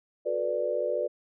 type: chord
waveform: sine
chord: B minor seventh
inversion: second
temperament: equal with one note detuned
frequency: 364.7 / 440 / 493.9 / 587.3 Hz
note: F#4 / A4 / B4 / D5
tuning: -25 / 0 / 0 / 0 cents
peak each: -35 / -35 / -30 / -29 dBFS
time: 0.25-1.08 s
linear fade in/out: 20 ms
effects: none